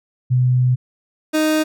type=tone pair in turn; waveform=sine / 30% pulse; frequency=126 / 310.4 Hz; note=B2 / D#4; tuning=+35 / -4 cents; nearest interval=octave + major third; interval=1561 cents; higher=second; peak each=-12 dBFS; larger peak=neither; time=0.3-0.76 / 1.33-1.64 s; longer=first; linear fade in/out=20 ms; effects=none